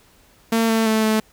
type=tone with pitch steps; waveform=sawtooth; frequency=226.9 / 224 / 219.3 / 217.8 Hz; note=A#3 / A3 / A3 / A3; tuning=-47 / +31 / -6 / -17 cents; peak=-12 dBFS; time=0.52-1.2 s; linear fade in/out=5 ms; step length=170 ms; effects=pink hiss -54 dBFS RMS until 1.32 s